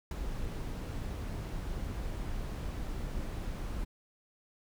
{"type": "noise with ADSR envelope", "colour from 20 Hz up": "brown", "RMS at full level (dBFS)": -31, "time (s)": [0.11, 3.85], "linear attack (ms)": 3, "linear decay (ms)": 18, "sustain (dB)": -6, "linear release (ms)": 15, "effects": []}